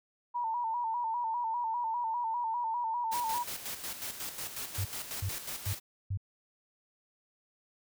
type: tone with vibrato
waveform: sine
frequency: 930 Hz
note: A#5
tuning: 4 cents flat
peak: -30 dBFS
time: 0.34-3.44 s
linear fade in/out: 20 ms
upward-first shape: square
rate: 5 Hz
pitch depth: 65 cents each way
type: noise with tremolo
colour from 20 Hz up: white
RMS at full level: -38 dBFS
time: 3.11-5.8 s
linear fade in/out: 20 ms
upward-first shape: square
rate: 5.5 Hz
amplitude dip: 55%
type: tone bursts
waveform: sine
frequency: 97.3 Hz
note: G2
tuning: 12 cents flat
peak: -30 dBFS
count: 4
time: 4.78-6.174 s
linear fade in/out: 5 ms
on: 71 ms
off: 370 ms
effects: none